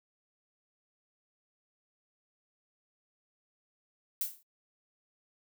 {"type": "noise with exponential decay", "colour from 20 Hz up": "violet", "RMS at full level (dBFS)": -29, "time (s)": [4.21, 4.43], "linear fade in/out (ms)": 2, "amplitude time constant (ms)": 46, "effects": ["noise-tail reverb RT60 0.1 s tail -26 dB re dry"]}